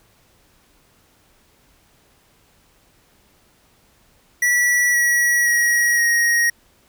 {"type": "tone with pitch steps", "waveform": "square", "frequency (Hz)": [1947, 1924.6, 1902.5, 1880.7], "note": ["B6", "B6", "A#6", "A#6"], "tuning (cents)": [-25, -45, 35, 15], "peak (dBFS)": -15, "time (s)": [4.42, 6.5], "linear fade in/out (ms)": 5, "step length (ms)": 520, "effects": ["pink hiss -57 dBFS RMS until 6.88 s"]}